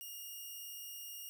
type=tone; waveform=5% pulse; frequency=2843 Hz; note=F7; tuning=30 cents sharp; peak=-36 dBFS; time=0.01-1.29 s; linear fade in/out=0 ms; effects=none